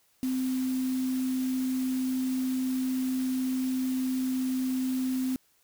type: tone in noise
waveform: sine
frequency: 258.2 Hz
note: C4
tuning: 23 cents flat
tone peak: -26 dBFS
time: 0.23-5.36 s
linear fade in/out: 0 ms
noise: white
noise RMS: -44 dBFS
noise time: 0.23-5.36 s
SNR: +15 dB
effects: white hiss -67 dBFS RMS until 5.63 s